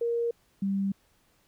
sine tone pair in turn, 468.8 / 196.2 Hz, A#4 / G3, +10 / +2 cents, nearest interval octave + minor third, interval 1508 cents, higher first, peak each -25 dBFS, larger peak neither, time 0.01-0.31 / 0.62-0.92 s, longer neither, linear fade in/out 5 ms, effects pink hiss -67 dBFS RMS until 1.47 s

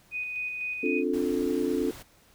sine tone with tremolo, 2489 Hz, D#7, in tune, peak -29 dBFS, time 0.11-1.04 s, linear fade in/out 50 ms, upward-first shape square, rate 4 Hz, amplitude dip 30%
sine chord, D minor seventh, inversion third, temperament just, 264.3 / 293.7 / 352.4 / 440.5 Hz, C4 / D4 / F4 / A4, +18 / 0 / +16 / +2 cents, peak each -30 dBFS, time 0.83-1.91 s, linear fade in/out 5 ms
pink noise, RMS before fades -45 dBFS, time 1.13-2.03 s, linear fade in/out 10 ms
effects pink hiss -60 dBFS RMS until 2.34 s

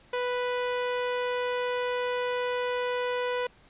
sawtooth tone, 493.9 Hz, B4, in tune, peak -23 dBFS, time 0.13-3.47 s, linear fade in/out 5 ms, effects pink hiss -58 dBFS RMS until 3.69 s + resampled to 8000 Hz

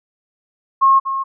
sine tone with echo, 1080 Hz, C#6, 45 cents flat, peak -8 dBFS, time 0.81-1 s, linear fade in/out 20 ms, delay 240 ms, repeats 1, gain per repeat -10 dB, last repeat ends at 1.24 s, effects none

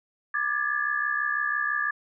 sine tone cluster, 1188 / 1672 / 1738 Hz, D6 / G#6 / A6, +20 / +11 / -22 cents, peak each -30 / -28 / -28 dBFS, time 0.34-1.91 s, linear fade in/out 5 ms, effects none

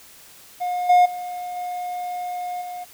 triangle tone with level steps, 717 Hz, F5, 45 cents sharp, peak -20 / -9 / -26 / -24 / -28 dBFS, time 0.6-2.85 s, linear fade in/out 20 ms, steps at 0.89 / 1.05 / 1.56 / 2.61 s, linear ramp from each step 10 ms, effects white hiss -47 dBFS RMS until 2.93 s

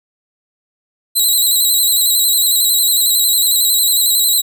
10% pulse tone with vibrato, 3955 Hz, B7, 2 cents sharp, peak -4 dBFS, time 1.15-4.42 s, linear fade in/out 20 ms, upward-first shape square, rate 11 Hz, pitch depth 49 cents each way, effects none

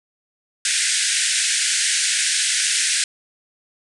white band-pass noise, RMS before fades -20 dBFS, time 0.65-3.04 s, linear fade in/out 2 ms, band 1500 to 9700 Hz, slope 96 dB/octave, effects none

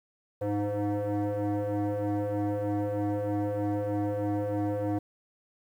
sine tone with frequency modulation, 101.4 Hz, G#2, 41 cents flat, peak -24 dBFS, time 0.41-4.99 s, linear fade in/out 10 ms, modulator 206 Hz, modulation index 2.6, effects tanh soft clip ceiling -26 dBFS + 10-bit

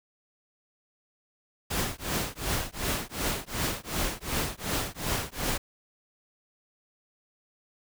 pink noise with tremolo, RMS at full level -27 dBFS, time 1.7-5.58 s, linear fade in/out 10 ms, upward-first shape triangle, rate 2.7 Hz, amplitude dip 100%, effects none

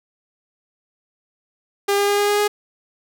sawtooth tone with pitch steps, 401.9 / 404.5 / 407 / 409.6 / 412.2 / 414.9 Hz, G4 / G#4 / G#4 / G#4 / G#4 / G#4, +43 / -46 / -35 / -24 / -13 / -2 cents, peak -12 dBFS, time 1.88-2.48 s, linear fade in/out 10 ms, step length 100 ms, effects none

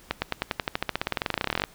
accelerating click train, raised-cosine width 0.3 ms, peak -8 dBFS, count 30, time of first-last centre 0.11-1.639 s, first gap 110 ms, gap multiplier 0.94, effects pink hiss -53 dBFS RMS until 1.74 s

